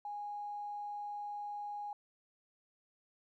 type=tone with tanh clipping; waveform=triangle; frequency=825 Hz; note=G#5; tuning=12 cents flat; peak=-39 dBFS; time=0.05-1.93 s; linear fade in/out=2 ms; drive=3 dB; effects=none